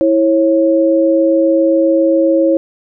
sine tone pair together, 327.6 / 545 Hz, E4 / C#5, -11 / -29 cents, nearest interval major sixth, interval 882 cents, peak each -11 dBFS, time 0.01-2.57 s, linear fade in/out 0 ms, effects none

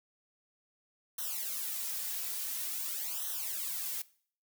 blue noise with flanger, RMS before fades -37 dBFS, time 1.18-4.02 s, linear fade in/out 5 ms, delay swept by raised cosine 0.42 to 3.32 ms, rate 0.48 Hz, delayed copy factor -1, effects noise-tail reverb RT60 0.5 s tail -20 dB re dry

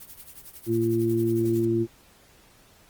blue noise with tremolo, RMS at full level -41 dBFS, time 0-1.65 s, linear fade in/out 5 ms, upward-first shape triangle, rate 11 Hz, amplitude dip 95%
harmonic tone, 114.3 Hz, A#2, 34 cents flat, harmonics 1 / 2 / 3, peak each -28 / -29 / -22 dBFS, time 0.66-1.87 s, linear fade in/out 50 ms
effects pink hiss -56 dBFS RMS until 2.89 s + Opus 24 kbps

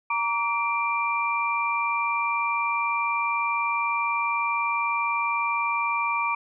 sine tone cluster, 934 / 1154 / 2366 Hz, A#5 / D6 / D7, +3 / -31 / +12 cents, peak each -27 dBFS, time 0.1-6.35 s, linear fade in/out 5 ms, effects none

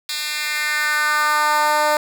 10% pulse tone with high-pass filter sweep, 300.9 Hz, D4, 42 cents sharp, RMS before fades -19 dBFS, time 0.09-1.97 s, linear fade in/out 2 ms, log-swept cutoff 3300 to 640 Hz, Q 2.3, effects none

